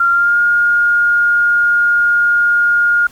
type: tone with pitch glide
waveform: sine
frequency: 1384 to 1421.3 Hz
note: F6 to F6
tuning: -16 to +30 cents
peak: -9 dBFS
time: 0-3.07 s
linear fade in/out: 5 ms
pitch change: +46 cents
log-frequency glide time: 0.11-0.39 s
effects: pink hiss -44 dBFS RMS until 3.11 s